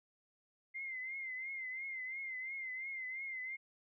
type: tone with vibrato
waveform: sine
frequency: 2088 Hz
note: C7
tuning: 4 cents flat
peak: -40 dBFS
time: 0.74-3.57 s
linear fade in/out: 20 ms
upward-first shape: triangle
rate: 2.9 Hz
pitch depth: 76 cents each way
effects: none

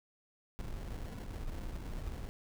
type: noise with sample-and-hold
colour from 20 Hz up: brown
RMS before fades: -41 dBFS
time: 0.59-2.29 s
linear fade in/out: 0 ms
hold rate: 1225 Hz
effects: none

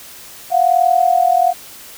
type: tone pair together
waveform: sine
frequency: 691.9 / 733 Hz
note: F5 / F#5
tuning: -16 / -16 cents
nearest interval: minor second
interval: 100 cents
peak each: -13 dBFS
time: 0.5-1.54 s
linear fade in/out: 50 ms
effects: white hiss -37 dBFS RMS until 1.97 s

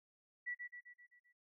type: tone with echo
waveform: sine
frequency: 1952 Hz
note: B6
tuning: 21 cents flat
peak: -39 dBFS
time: 0.46-0.55 s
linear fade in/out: 20 ms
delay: 130 ms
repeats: 6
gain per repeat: -5 dB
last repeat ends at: 1.33 s
effects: noise-tail reverb RT60 0.1 s tail -24 dB re dry

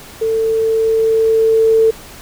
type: tone with level ramp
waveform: sine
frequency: 446.3 Hz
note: A4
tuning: 25 cents sharp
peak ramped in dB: -13 to -7 dBFS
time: 0.21-1.91 s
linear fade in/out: 10 ms
effects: pink hiss -36 dBFS RMS until 2.21 s

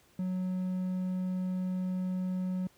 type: tone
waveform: triangle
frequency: 184.3 Hz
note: F#3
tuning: 7 cents flat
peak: -28 dBFS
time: 0.19-2.67 s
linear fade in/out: 2 ms
effects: pink hiss -64 dBFS RMS until 2.77 s + high-pass 60 Hz 12 dB/octave

